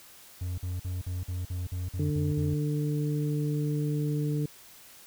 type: tone bursts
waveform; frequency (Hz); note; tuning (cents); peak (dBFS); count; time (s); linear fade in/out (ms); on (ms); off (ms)
triangle; 90; F#2; -47; -28; 10; 0.41-2.542; 5; 170; 48
type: harmonic tone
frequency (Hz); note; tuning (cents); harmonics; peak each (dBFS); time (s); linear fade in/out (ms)
148.5; D3; +20; 1 / 2 / 3; -27 / -33 / -37; 1.99-4.46; 5
effects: white hiss -52 dBFS RMS until 5.06 s